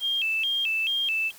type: tone with vibrato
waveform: sine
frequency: 2913 Hz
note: F#7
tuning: 28 cents flat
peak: -23 dBFS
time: 0-1.32 s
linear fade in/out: 50 ms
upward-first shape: square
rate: 2.3 Hz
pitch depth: 170 cents each way
effects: white hiss -49 dBFS RMS until 1.38 s